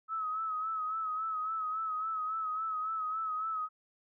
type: tone with vibrato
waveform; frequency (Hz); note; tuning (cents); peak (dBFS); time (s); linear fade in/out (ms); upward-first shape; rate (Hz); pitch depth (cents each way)
sine; 1285; E6; -45; -32; 0.08-3.69; 50; sine; 3.6; 47
effects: none